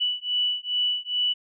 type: beating tone pair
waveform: sine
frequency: 2960 / 2962.4 Hz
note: F#7 / F#7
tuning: 0 / +1 cents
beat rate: 2.4 Hz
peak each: -26 dBFS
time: 0-1.34 s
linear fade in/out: 20 ms
effects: none